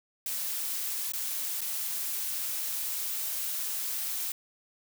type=noise with dropouts; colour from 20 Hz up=blue; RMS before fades=-33 dBFS; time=0.26-4.32 s; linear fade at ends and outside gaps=2 ms; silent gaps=1.121-1.135 / 1.608-1.615 s; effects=none